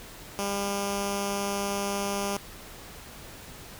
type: tone with notch filter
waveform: 5% pulse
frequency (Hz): 200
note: G3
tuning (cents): +35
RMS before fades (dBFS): -30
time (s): 0.39-2.37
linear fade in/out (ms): 0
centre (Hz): 1800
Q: 0.83
effects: pink hiss -45 dBFS RMS until 3.79 s